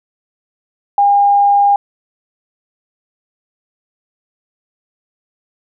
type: tone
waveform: sine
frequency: 808 Hz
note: G#5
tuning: 48 cents flat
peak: -7 dBFS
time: 0.98-1.76 s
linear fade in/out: 2 ms
effects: none